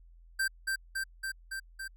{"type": "tone with echo", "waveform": "square", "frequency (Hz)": 1568, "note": "G6", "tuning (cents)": 0, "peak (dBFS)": -28, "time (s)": [0.39, 0.48], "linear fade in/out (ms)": 10, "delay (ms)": 280, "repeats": 5, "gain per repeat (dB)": -2, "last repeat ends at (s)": 1.88, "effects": ["added 42 Hz sine -53 dBFS peak until 1.96 s"]}